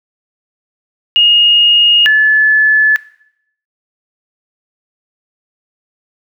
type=tone pair in turn; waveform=sine; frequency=2858 / 1728.1 Hz; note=F7 / A6; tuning=+39 / -32 cents; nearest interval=major sixth; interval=871 cents; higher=first; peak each=-5 dBFS; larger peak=neither; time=1.16-2.06 / 2.06-2.96 s; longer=neither; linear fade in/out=0 ms; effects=noise-tail reverb RT60 0.7 s tail -18 dB re dry